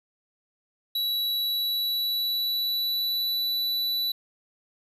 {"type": "tone with pitch glide", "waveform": "square", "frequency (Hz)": [3921, 3960], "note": ["B7", "B7"], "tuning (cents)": [-13, 4], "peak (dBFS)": -25, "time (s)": [0.95, 4.12], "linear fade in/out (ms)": 5, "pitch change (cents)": 17, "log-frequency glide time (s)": [1.27, 3.38], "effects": []}